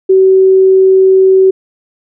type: tone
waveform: sine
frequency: 380 Hz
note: F#4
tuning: 46 cents sharp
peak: -3 dBFS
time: 0.09-1.51 s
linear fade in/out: 10 ms
effects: none